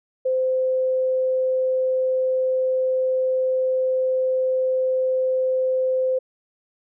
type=tone; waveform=sine; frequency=517 Hz; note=C5; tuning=21 cents flat; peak=-18 dBFS; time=0.25-6.19 s; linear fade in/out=10 ms; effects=none